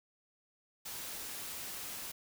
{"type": "noise", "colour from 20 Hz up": "white", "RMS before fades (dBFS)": -43, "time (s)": [0.85, 2.12], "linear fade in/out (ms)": 10, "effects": []}